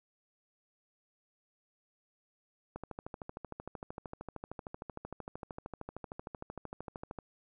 click train, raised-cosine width 1 ms, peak -27 dBFS, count 59, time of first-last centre 2.76-7.187 s, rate 13.1 Hz, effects none

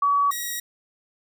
sine / 5% pulse tone pair in turn, 1136 / 1905 Hz, C#6 / A#6, +42 / +37 cents, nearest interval major sixth, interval 895 cents, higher second, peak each -17 dBFS, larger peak neither, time 0.02-0.31 / 0.31-0.6 s, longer neither, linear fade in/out 5 ms, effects none

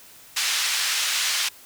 white band-pass noise, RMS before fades -24 dBFS, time 0.36-1.49 s, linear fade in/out 10 ms, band 1600 to 5600 Hz, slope 12 dB/octave, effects white hiss -48 dBFS RMS until 1.65 s

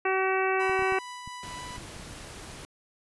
harmonic tone, 380 Hz, F#4, 46 cents sharp, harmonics 1 / 2 / 3 / 4 / 5 / 6 / 7, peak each -27 / -30 / -32 / -33 / -34 / -35 / -35 dBFS, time 0.05-0.99 s, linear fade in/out 5 ms
sawtooth tone with tremolo, 990 Hz, B5, 4 cents sharp, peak -34 dBFS, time 0.59-1.78 s, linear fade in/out 20 ms, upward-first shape triangle, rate 4.3 Hz, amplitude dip 25%
clicks, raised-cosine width 5 ms, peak -32 dBFS, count 10, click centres 0.696 / 0.793 / 0.823 / 0.923 / 1.276 / 1.707 / 1.782 / 1.965 / 1.999 / 2.111 s
pink noise, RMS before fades -43 dBFS, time 1.43-2.65 s, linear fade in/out 0 ms
effects resampled to 24000 Hz

